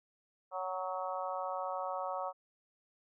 harmonic tone with a mistuned harmonic, 185.9 Hz, F#3, 8 cents sharp, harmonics 3 / 4 / 5 / 6 / 7, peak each -40 / -40 / -42 / -42 / -44 dBFS, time 0.51-2.33 s, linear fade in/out 50 ms, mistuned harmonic 7, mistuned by -19 cents, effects none

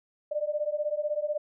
sine beating tone pair, 590 / 606 Hz, D5 / D#5, +8 / -46 cents, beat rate 16 Hz, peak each -30 dBFS, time 0.31-1.38 s, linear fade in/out 10 ms, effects none

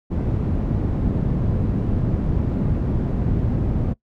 white low-pass noise, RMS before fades -21 dBFS, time 0.1-3.94 s, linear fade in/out 20 ms, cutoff 170 Hz, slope 12 dB/octave, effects noise-tail reverb RT60 0.1 s tail -21 dB re dry

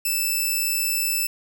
5% pulse tone, 2637 Hz, E7, in tune, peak -12 dBFS, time 0.05-1.27 s, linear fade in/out 5 ms, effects none

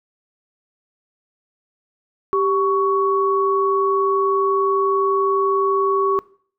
sine tone pair together, 392 / 1117.1 Hz, G4 / C#6, 0 / +13 cents, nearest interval octave + tritone, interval 1813 cents, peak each -18 dBFS, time 2.33-6.19 s, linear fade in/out 0 ms, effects noise-tail reverb RT60 0.5 s tail -21 dB re dry

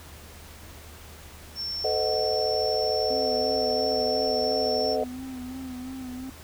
sine tone, 5420 Hz, E8, 47 cents sharp, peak -29 dBFS, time 1.55-4.97 s, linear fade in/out 50 ms
sine chord, A diminished seventh, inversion none, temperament equal with one note detuned, 440 / 513.1 / 622.3 / 740 Hz, A4 / C5 / Eb5 / Gb5, 0 / -34 / 0 / 0 cents, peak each -28 / -30 / -28 / -31 dBFS, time 1.84-5.04 s, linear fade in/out 5 ms
triangle tone with vibrato, 256.9 Hz, C4, 32 cents flat, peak -32 dBFS, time 3.1-6.3 s, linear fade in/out 5 ms, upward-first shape sine, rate 2.9 Hz, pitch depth 48 cents each way
effects added 77 Hz sine -47 dBFS peak until 6.43 s + pink hiss -47 dBFS RMS until 6.43 s

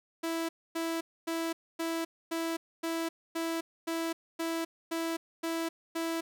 sawtooth tone bursts, 329.6 Hz, E4, in tune, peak -27 dBFS, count 12, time 0.23-6.21 s, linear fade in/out 10 ms, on 260 ms, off 260 ms, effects none

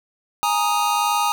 square chord, Ab suspended second, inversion none, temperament equal, 830.6 / 932.3 / 1244.5 Hz, Ab5 / Bb5 / Eb6, 0 / 0 / 0 cents, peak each -23 dBFS, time 0.43-1.32 s, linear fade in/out 0 ms, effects none

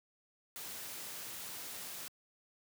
white noise, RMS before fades -45 dBFS, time 0.56-2.08 s, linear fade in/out 0 ms, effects high-pass 80 Hz 12 dB/octave

